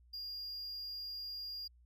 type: tone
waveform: triangle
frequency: 4823 Hz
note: D8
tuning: 45 cents sharp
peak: -40 dBFS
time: 0.13-1.68 s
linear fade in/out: 10 ms
effects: added 60 Hz sine -61 dBFS peak until 1.85 s